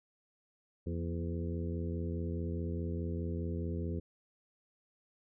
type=harmonic tone with a mistuned harmonic; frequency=84.8 Hz; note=E2; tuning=50 cents sharp; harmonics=1 / 2 / 3 / 4 / 5 / 6; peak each=-36 / -40 / -43 / -44 / -45 / -49 dBFS; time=0.86-4 s; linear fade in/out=10 ms; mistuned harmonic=3; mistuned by=-67 cents; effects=none